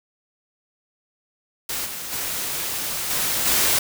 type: noise with level steps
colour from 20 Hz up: white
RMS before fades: -27 / -32 / -27 / -23 / -19 dBFS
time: 1.69-3.79 s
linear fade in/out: 5 ms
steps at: 1.85 / 2.11 / 3.09 / 3.45 s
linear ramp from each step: 20 ms
effects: none